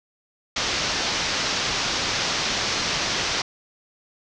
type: low-pass noise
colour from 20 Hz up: white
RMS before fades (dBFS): -25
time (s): 0.56-3.42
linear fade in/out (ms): 5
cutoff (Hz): 6100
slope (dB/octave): 48
effects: none